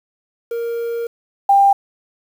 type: tone pair in turn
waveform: triangle / sine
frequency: 466.7 / 794.6 Hz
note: A#4 / G5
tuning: +2 / +23 cents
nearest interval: major sixth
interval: 921 cents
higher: second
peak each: -18 / -8 dBFS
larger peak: second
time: 0.51-1.07 / 1.49-1.73 s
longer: first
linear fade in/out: 5 ms
effects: 7-bit